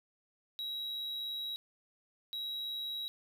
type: tone bursts at uneven times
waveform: triangle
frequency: 3861 Hz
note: B7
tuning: 40 cents flat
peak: -35 dBFS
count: 2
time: 0.59-1.56 / 2.33-3.08 s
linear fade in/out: 0 ms
effects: none